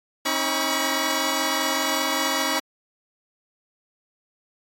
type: tone cluster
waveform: 10% pulse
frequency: 270.4 / 315.7 / 972 / 1127 Hz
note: C#4 / D#4 / B5 / C#6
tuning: -43 / +25 / -28 / +28 cents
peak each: -19 dBFS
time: 0.25-2.6 s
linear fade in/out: 10 ms
effects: AAC 48 kbps